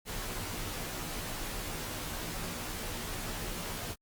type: noise with comb filter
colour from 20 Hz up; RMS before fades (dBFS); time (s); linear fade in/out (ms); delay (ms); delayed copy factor
pink; -38; 0.05-3.96; 50; 15; -0.8
effects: Opus 48 kbps